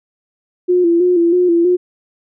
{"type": "tone with vibrato", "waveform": "sine", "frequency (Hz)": 349.2, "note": "F4", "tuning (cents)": 0, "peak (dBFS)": -9, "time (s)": [0.68, 1.77], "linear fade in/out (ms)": 20, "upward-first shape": "square", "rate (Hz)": 3.1, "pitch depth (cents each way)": 50, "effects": []}